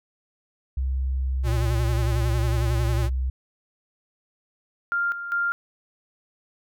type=tone with pitch glide; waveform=sine; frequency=65.6 to 64.44 Hz; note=C2 to C2; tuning=+5 to -26 cents; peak=-22 dBFS; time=0.77-3.3 s; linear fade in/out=5 ms; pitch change=-31 cents; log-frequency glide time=1.09-1.92 s
type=tone with vibrato; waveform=square; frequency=116.54 Hz; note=A#2; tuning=in tune; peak=-24 dBFS; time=1.43-3.1 s; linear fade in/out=50 ms; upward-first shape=sine; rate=11 Hz; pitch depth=71 cents each way
type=tone with tremolo; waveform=sine; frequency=1396.9 Hz; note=F6; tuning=in tune; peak=-21 dBFS; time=4.92-5.52 s; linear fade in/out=0 ms; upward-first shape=square; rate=2.5 Hz; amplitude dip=65%
effects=none